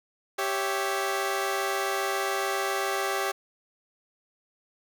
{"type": "chord", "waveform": "15% pulse", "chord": "C# diminished", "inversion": "second", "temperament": "equal", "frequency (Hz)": [392, 554.4, 659.3], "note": ["G4", "C#5", "E5"], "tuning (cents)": [0, 0, 0], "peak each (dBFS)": [-22, -26, -28], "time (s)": [0.38, 3.32], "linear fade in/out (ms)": 10, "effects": []}